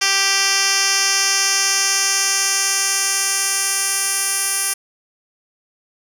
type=tone with band-pass filter sweep; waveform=10% pulse; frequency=392 Hz; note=G4; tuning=in tune; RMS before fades=-18 dBFS; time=0.01-4.74 s; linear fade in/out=10 ms; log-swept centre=4700 to 9800 Hz; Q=1.6; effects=none